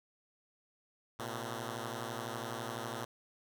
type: beating tone pair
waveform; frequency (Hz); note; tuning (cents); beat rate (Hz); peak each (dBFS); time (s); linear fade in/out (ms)
5% pulse; 113.9 / 125.9; A#2 / B2; -40 / +34; 12; -29 / -31; 1.19-3.05; 5
effects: none